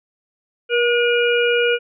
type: harmonic tone with a mistuned harmonic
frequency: 481.5 Hz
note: B4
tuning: 44 cents flat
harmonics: 1 / 3 / 5 / 6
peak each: -16 / -21 / -23 / -24 dBFS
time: 0.69-1.79 s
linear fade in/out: 50 ms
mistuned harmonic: 1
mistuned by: -17 cents
effects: none